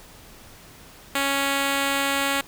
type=tone; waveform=5% pulse; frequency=277.2 Hz; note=C#4; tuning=in tune; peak=-10 dBFS; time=1.15-2.41 s; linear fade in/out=2 ms; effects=pink hiss -47 dBFS RMS until 2.47 s